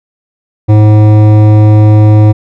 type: tone with hard clipping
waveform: triangle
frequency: 106.5 Hz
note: G#2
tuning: 44 cents sharp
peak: -3 dBFS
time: 0.68-2.33 s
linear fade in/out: 20 ms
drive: 17 dB
effects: none